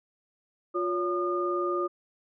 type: tone cluster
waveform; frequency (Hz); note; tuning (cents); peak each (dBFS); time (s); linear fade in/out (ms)
sine; 354.6 / 563 / 1217; F4 / C#5 / D#6; +26 / +27 / -39; -28 / -34 / -30; 0.74-1.88; 20
effects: none